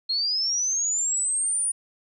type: linear sweep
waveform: sine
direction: up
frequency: 4186 to 9620 Hz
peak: -22 dBFS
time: 0.09-1.72 s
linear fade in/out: 10 ms
effects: none